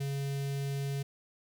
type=tone with notch filter; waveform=square; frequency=139 Hz; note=C#3; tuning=5 cents sharp; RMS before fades=-34 dBFS; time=0-1.03 s; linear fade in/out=10 ms; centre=1100 Hz; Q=0.8; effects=none